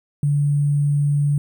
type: tone with sample-and-hold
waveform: sine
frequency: 144.6 Hz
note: D3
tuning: 27 cents flat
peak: -15 dBFS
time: 0.23-1.38 s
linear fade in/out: 2 ms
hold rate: 8820 Hz
effects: none